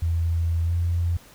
sine tone with pitch glide, 83.5 to 85.8 Hz, E2 to F2, +23 to -30 cents, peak -20 dBFS, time 0.02-1.17 s, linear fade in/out 5 ms, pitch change +47 cents, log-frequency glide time 0.66-0.72 s, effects pink hiss -50 dBFS RMS until 1.34 s

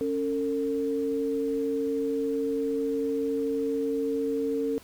sine tone pair together, 276.9 / 452.2 Hz, C#4 / A4, -2 / +47 cents, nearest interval minor sixth, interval 849 cents, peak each -29 / -27 dBFS, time 0.01-4.78 s, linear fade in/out 0 ms, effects pink hiss -52 dBFS RMS until 4.83 s

